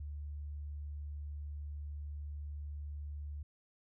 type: tone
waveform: sine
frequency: 73.3 Hz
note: D2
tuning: 3 cents flat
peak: -40 dBFS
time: 0-3.43 s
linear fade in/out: 5 ms
effects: none